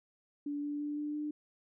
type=tone with pitch steps; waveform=sine; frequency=289.5 / 291.9 / 294.2 / 296.6 / 299 Hz; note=D4 / D4 / D4 / D4 / D4; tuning=-25 / -10 / +3 / +17 / +31 cents; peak=-34 dBFS; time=0.46-1.31 s; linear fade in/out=5 ms; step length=170 ms; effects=none